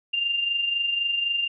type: tone with amplitude modulation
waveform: sine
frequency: 2794 Hz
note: F7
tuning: in tune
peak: -20 dBFS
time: 0.13-1.48 s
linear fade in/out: 10 ms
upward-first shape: sine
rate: 23.9 Hz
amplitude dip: 50%
effects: none